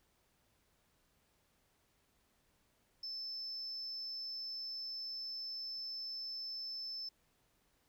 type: tone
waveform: triangle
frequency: 5274 Hz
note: E8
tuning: in tune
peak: -38 dBFS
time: 3.03-7.09 s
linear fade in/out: 5 ms
effects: tanh soft clip ceiling -38 dBFS + pink hiss -75 dBFS RMS until 7.88 s